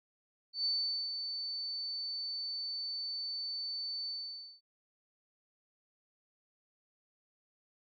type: tone with ADSR envelope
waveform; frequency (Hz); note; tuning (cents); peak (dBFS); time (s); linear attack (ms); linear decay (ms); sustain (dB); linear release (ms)
sine; 4520; C#8; +33; -29; 0.53-4.61; 120; 450; -7; 530
effects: none